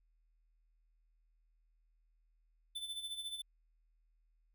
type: tone with tremolo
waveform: square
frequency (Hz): 3520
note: A7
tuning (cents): 0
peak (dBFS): -39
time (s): 2.75-3.42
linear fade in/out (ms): 10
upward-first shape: sine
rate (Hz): 14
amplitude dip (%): 65
effects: added 40 Hz sine -70 dBFS peak until 4.54 s